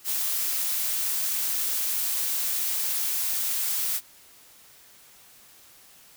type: noise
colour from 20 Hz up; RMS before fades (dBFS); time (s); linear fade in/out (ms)
blue; -27; 0.04-4.01; 50
effects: white hiss -53 dBFS RMS until 6.16 s